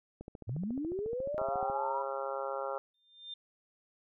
click train, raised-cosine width 2 ms, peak -31 dBFS, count 22, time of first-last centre 0.21-1.699 s, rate 14.1 Hz
sine linear sweep, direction up, 98 to 990 Hz, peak -33 dBFS, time 0.47-2.03 s, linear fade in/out 20 ms
harmonic tone, 136.1 Hz, C#3, 31 cents flat, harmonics 3 / 4 / 5 / 6 / 7 / 8 / 9 / 10, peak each -43 / -37 / -46 / -42 / -45 / -48 / -45 / -43 dBFS, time 1.38-2.78 s, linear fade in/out 0 ms
sine tone with exponential growth, 3600 Hz, A7, 39 cents sharp, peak -38 dBFS, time 2.94-3.34 s, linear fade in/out 5 ms, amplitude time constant 85 ms
effects none

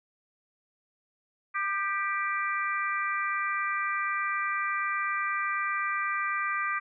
harmonic tone with a mistuned harmonic, 392 Hz, G4, in tune, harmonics 3 / 4 / 5 / 6, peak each -30 / -34 / -33 / -36 dBFS, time 1.54-6.8 s, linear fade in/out 20 ms, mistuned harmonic 3, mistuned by +33 cents, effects none

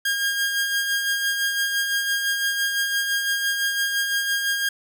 sawtooth tone with tremolo, 1619 Hz, G#6, 45 cents flat, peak -16 dBFS, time 0.05-4.69 s, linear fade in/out 5 ms, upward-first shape sine, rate 5.9 Hz, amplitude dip 40%, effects none

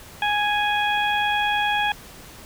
harmonic tone, 830.6 Hz, G#5, in tune, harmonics 1 / 2 / 3 / 4, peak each -22 / -25 / -27 / -28 dBFS, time 0.22-1.92 s, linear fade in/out 2 ms, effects pink hiss -43 dBFS RMS until 2.45 s

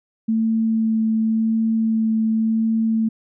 sine tone with vibrato, 222.5 Hz, A3, 20 cents sharp, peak -16 dBFS, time 0.28-3.09 s, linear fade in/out 10 ms, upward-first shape sine, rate 0.91 Hz, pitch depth 10 cents each way, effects none

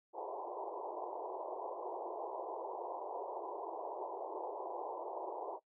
white band-pass noise, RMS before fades -43 dBFS, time 0.13-5.6 s, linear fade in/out 50 ms, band 340 to 1000 Hz, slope 96 dB/octave, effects noise-tail reverb RT60 0.1 s tail -19 dB re dry

